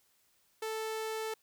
sawtooth tone, 440 Hz, A4, in tune, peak -31 dBFS, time 0.62-1.34 s, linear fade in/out 5 ms, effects white hiss -71 dBFS RMS until 1.42 s

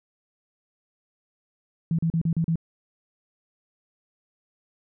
sine tone bursts, 164.6 Hz, E3, 2 cents flat, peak -20 dBFS, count 6, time 1.91-2.557 s, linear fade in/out 2 ms, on 77 ms, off 37 ms, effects none

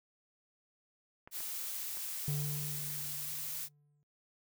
clicks, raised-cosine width 0.5 ms, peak -35 dBFS, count 3, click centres 1.275 / 1.405 / 1.972 s
blue noise, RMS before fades -40 dBFS, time 1.31-3.69 s, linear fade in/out 50 ms
triangle tone with exponential decay, 146.2 Hz, D3, 7 cents flat, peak -29 dBFS, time 2.28-4.03 s, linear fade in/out 0 ms, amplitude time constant 380 ms
effects noise-tail reverb RT60 0.1 s tail -21 dB re dry

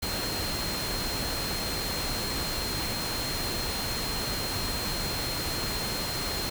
sine tone in noise, 4201 Hz, C8, 6 cents sharp, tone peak -34 dBFS, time 0.02-6.5 s, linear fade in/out 10 ms, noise pink, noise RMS -32 dBFS, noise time 0.02-6.5 s, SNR -5 dB, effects none

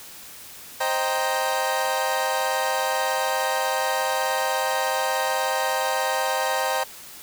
30% pulse chord, C minor seventh, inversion none, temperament equal with one note detuned, 525.7 / 622.3 / 784 / 932.3 Hz, C5 / Eb5 / G5 / Bb5, +8 / 0 / 0 / 0 cents, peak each -25 / -27 / -24 / -25 dBFS, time 0.8-6.84 s, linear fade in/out 10 ms, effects white hiss -42 dBFS RMS until 7.22 s

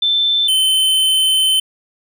sine / square tone pair in turn, 3541 / 3067 Hz, A7 / G7, +10 / -38 cents, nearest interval major second, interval 248 cents, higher first, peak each -12 dBFS, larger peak neither, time 0.02-0.48 / 0.48-1.6 s, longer second, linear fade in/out 5 ms, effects none

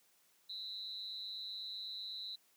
sine tone with amplitude modulation, 3972 Hz, B7, 9 cents sharp, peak -38 dBFS, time 0.49-2.36 s, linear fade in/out 10 ms, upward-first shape sine, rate 204 Hz, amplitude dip 90%, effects white hiss -71 dBFS RMS until 2.56 s + high-pass 150 Hz 12 dB/octave

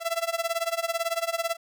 sawtooth tone with tremolo, 669 Hz, E5, 25 cents sharp, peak -19 dBFS, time 0-1.57 s, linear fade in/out 50 ms, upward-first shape sine, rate 18 Hz, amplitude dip 90%, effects none

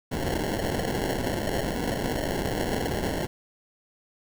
white noise with sample-and-hold, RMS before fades -28 dBFS, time 0.11-3.27 s, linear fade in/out 20 ms, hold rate 1225 Hz, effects none

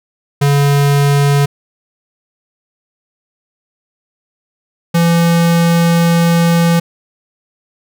square tone pair in turn, 142.1 / 168.99 Hz, C#3 / E3, +43 / +43 cents, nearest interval minor third, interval 300 cents, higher second, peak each -9 dBFS, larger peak neither, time 0.41-1.46 / 4.94-6.8 s, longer second, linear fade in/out 10 ms, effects none

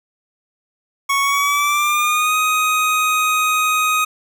25% pulse tone with pitch glide, 1108.7 to 1251.7 Hz, C#6 to D#6, 0 to +10 cents, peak -11 dBFS, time 1.09-4.05 s, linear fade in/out 10 ms, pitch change +210 cents, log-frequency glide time 1.21-2.36 s, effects none

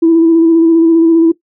sine tone with vibrato, 329.6 Hz, E4, in tune, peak -3 dBFS, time 0.02-1.32 s, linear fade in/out 10 ms, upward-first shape square, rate 15 Hz, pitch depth 20 cents each way, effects noise-tail reverb RT60 0.1 s tail -17 dB re dry + tanh soft clip ceiling 0 dBFS

